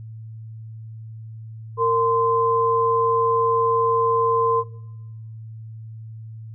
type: tone pair together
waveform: sine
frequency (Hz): 459.4 / 1033.6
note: A#4 / C6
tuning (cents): -25 / -21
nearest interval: octave + major second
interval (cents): 1404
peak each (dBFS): -19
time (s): 1.77-4.64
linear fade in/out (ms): 50
effects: noise-tail reverb RT60 0.9 s tail -17 dB re dry + added 111 Hz sine -34 dBFS peak until 6.54 s